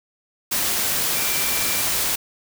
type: tone in noise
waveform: sine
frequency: 2349 Hz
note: D7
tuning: in tune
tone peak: -31 dBFS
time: 1.14-1.83 s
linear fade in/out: 10 ms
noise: white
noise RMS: -22 dBFS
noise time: 0.51-2.16 s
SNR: -12 dB
effects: none